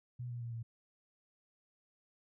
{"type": "tone with pitch steps", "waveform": "sine", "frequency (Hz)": [122.9, 120.23, 117.62, 115.07], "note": ["B2", "B2", "A#2", "A#2"], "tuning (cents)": [-8, -46, 16, -22], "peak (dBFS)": -39, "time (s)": [0.19, 0.63], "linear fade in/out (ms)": 10, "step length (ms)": 110, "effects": []}